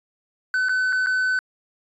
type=tone with dropouts; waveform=triangle; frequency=1512 Hz; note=F#6; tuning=37 cents sharp; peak=-17 dBFS; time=0.54-1.39 s; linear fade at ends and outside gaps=1 ms; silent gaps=0.686-0.693 / 0.925-0.928 / 1.062-1.069 s; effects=resampled to 22050 Hz